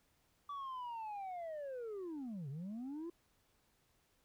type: linear two-way sweep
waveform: sine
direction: down then up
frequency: 1159 to 129.9 to 348.8 Hz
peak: -39 dBFS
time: 0.49-3.1 s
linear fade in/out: 5 ms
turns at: 2.49 s
effects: tanh soft clip ceiling -41 dBFS + pink hiss -75 dBFS RMS until 4.24 s